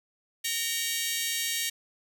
15% pulse tone cluster, 1851 / 2274 / 2844 / 3182 / 3869 Hz, A#6 / C#7 / F7 / G7 / B7, -13 / +44 / +31 / +25 / -36 cents, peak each -28 dBFS, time 0.44-1.7 s, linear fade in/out 10 ms, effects none

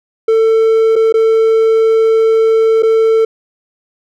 triangle tone with dropouts, 446.5 Hz, A4, 25 cents sharp, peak -5 dBFS, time 0.28-3.25 s, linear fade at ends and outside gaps 5 ms, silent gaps 0.957-0.961 / 1.125-1.14 / 2.824-2.831 s, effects none

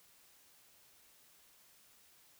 silence, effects white hiss -65 dBFS RMS until 2.39 s

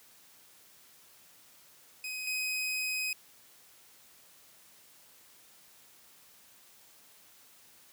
sawtooth tone pair in turn, 2517 / 2517 Hz, D#7 / D#7, +19 / +19 cents, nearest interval unison, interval 0 cents, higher neither, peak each -33 / -28 dBFS, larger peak second, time 2.04-2.27 / 2.27-3.13 s, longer second, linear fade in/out 2 ms, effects white hiss -59 dBFS RMS until 7.92 s + high-pass 80 Hz 12 dB/octave

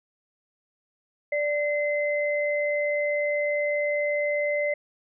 sine tone pair together, 587.3 / 2056 Hz, D5 / C7, 0 / -31 cents, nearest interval octave + minor seventh, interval 2169 cents, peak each -24 / -28 dBFS, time 1.32-4.74 s, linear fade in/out 5 ms, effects none

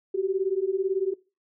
sine beating tone pair, 373.3 / 391.3 Hz, F#4 / G4, +15 / -3 cents, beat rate 18 Hz, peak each -26 / -26 dBFS, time 0.14-1.14 s, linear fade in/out 10 ms, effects noise-tail reverb RT60 0.3 s tail -22 dB re dry

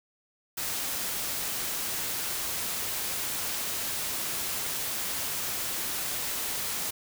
white noise, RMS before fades -32 dBFS, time 0.57-6.91 s, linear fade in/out 10 ms, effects none

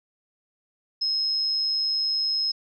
sine tone, 5150 Hz, E8, 41 cents flat, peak -22 dBFS, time 1.01-2.52 s, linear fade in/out 10 ms, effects none

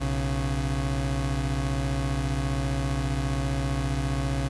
30% pulse tone pair together, 61.2 / 137.4 Hz, B1 / C#3, -15 / -15 cents, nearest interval octave + major second, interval 1400 cents, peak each -25 dBFS, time 0-4.49 s, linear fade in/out 20 ms, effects resampled to 24000 Hz + 10-bit

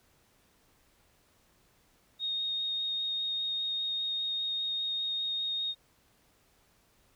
sine tone with vibrato, 3715 Hz, A#7, 7 cents flat, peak -30 dBFS, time 2.19-5.75 s, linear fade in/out 50 ms, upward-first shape triangle, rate 5 Hz, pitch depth 9 cents each way, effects pink hiss -67 dBFS RMS until 7.15 s

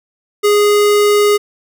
square tone, 413.8 Hz, G#4, 6 cents flat, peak -9 dBFS, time 0.43-1.38 s, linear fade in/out 20 ms, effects none

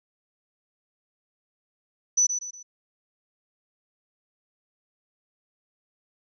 sine tone with echo, 5970 Hz, F#8, 15 cents sharp, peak -17 dBFS, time 2.17-2.27 s, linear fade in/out 10 ms, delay 120 ms, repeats 3, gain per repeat -8 dB, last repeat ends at 2.63 s, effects none

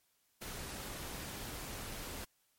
pink noise, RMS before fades -44 dBFS, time 0.41-2.25 s, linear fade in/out 10 ms, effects white hiss -75 dBFS RMS until 2.58 s + MP3 64 kbps

